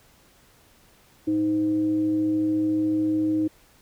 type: tone with frequency modulation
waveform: sine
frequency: 312.9 Hz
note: D#4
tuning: 10 cents sharp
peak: -20 dBFS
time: 1.27-3.48 s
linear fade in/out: 10 ms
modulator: 204 Hz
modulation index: 0.26
effects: pink hiss -57 dBFS RMS until 3.81 s